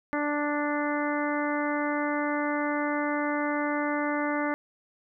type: harmonic tone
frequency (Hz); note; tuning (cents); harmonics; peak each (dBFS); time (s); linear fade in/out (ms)
293.7; D4; 0; 1 / 2 / 3 / 4 / 5 / 6 / 7; -29 / -32 / -34 / -35 / -36 / -37 / -37; 0.13-4.54; 0
effects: none